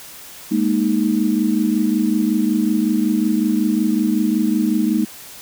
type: chord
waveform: sine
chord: Ab suspended second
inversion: none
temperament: equal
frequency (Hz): 207.7 / 233.1 / 311.1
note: Ab3 / Bb3 / Eb4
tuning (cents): 0 / 0 / 0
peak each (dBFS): -19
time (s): 0.51-5.05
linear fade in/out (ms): 10
effects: white hiss -38 dBFS RMS until 5.41 s